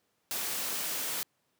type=noise; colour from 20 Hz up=white; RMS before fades=-34 dBFS; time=0.31-1.23 s; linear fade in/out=0 ms; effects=pink hiss -75 dBFS RMS until 1.59 s + high-pass 150 Hz 12 dB/octave